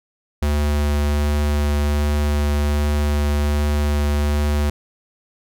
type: tone with vibrato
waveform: square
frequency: 73.42 Hz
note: D2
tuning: in tune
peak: -17 dBFS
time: 0.42-4.7 s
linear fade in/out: 5 ms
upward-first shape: triangle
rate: 1.3 Hz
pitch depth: 10 cents each way
effects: none

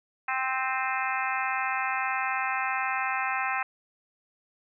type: harmonic tone with a mistuned harmonic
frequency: 261.5 Hz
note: C4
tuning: 1 cent flat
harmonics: 3 / 4 / 5 / 6 / 7 / 8 / 9 / 10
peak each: -32 / -33 / -34 / -35 / -35 / -36 / -37 / -37 dBFS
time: 0.28-3.63 s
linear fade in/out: 5 ms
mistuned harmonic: 9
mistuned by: +63 cents
effects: none

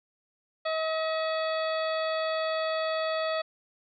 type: harmonic tone with a mistuned harmonic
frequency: 638 Hz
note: D#5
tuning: 43 cents sharp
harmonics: 1 / 2 / 3 / 4 / 5 / 6 / 7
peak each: -28 / -34 / -38 / -41 / -41 / -47 / -42 dBFS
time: 0.65-3.42 s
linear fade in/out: 10 ms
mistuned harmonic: 5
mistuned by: +110 cents
effects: none

